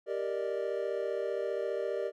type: chord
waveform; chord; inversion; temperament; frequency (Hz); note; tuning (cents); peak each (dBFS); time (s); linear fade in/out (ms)
triangle; Eb major seventh; first; equal; 392 / 466.2 / 587.3 / 622.3; G4 / Bb4 / D5 / Eb5; 0 / 0 / 0 / 0; -34 / -34 / -34 / -38; 0.06-2.12; 50
effects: none